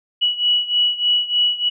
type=beating tone pair; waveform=sine; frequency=2933 / 2936.3 Hz; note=F#7 / F#7; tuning=-16 / -14 cents; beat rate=3.3 Hz; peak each=-17 / -20 dBFS; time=0.21-1.7 s; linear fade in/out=20 ms; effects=none